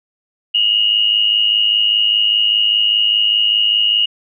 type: tone pair together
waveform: sine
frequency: 2856 / 2961 Hz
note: F7 / F#7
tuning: +38 / +1 cents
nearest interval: minor second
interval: 63 cents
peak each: -12 / -18 dBFS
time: 0.54-4.06 s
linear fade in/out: 10 ms
effects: none